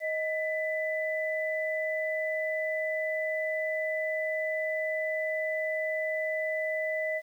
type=tone pair together; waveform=sine; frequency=628.1 / 1994 Hz; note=D#5 / B6; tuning=+16 / +16 cents; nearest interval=octave + minor sixth; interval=2000 cents; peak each=-30 / -32 dBFS; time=0-7.22 s; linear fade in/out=50 ms; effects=10-bit